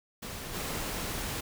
pink noise with level steps, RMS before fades -40 / -35 dBFS, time 0.22-1.41 s, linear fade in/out 10 ms, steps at 0.53 s, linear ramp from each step 20 ms, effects none

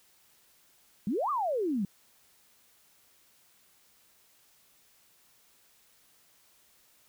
sine exponential two-way sweep, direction up then down, 181.6 to 1241 to 181.6 Hz, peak -27 dBFS, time 1.07-1.85 s, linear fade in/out 2 ms, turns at 1.3 s, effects white hiss -64 dBFS RMS until 7.08 s

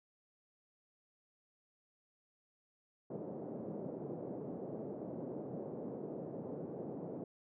white band-pass noise, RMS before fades -44 dBFS, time 3.1-7.24 s, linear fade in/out 5 ms, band 140 to 520 Hz, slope 24 dB/octave, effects none

